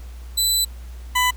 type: tone pair in turn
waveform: 20% pulse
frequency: 3992 / 998 Hz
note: B7 / B5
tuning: +18 / +18 cents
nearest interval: 2 octaves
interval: 2400 cents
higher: first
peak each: -11 dBFS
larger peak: neither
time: 0.37-0.65 / 1.15-1.31 s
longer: first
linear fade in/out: 10 ms
effects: added 60 Hz sine -33 dBFS peak until 1.36 s + pink hiss -50 dBFS RMS until 1.36 s